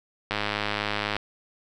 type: click train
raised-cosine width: 0.3 ms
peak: -10 dBFS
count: 90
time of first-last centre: 0.31-1.166 s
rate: 104 Hz
effects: none